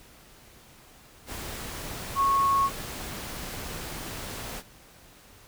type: tone in noise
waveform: sine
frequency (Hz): 1100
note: C#6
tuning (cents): -14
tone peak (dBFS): -20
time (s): 2.15-2.7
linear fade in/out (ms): 50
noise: pink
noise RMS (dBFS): -37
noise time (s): 1.26-4.63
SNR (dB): +14
effects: pink hiss -53 dBFS RMS until 5.47 s